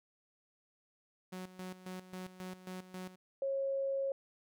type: tone with tremolo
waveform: sawtooth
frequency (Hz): 184.5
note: F#3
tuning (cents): -5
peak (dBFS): -38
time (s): 1.32-3.16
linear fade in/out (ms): 10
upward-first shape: square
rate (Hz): 3.7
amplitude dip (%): 75
type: tone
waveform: sine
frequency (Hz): 545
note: C#5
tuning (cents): -29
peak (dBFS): -32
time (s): 3.42-4.12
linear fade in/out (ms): 2
effects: none